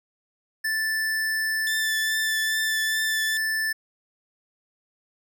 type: tone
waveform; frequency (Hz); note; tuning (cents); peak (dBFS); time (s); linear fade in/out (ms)
square; 1760; A6; 0; -24; 0.64-3.73; 10
type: tone with vibrato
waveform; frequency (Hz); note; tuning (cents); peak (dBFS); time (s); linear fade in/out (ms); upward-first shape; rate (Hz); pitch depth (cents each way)
sawtooth; 3522; A7; +1; -27; 1.67-3.37; 0; triangle; 2.4; 43
effects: none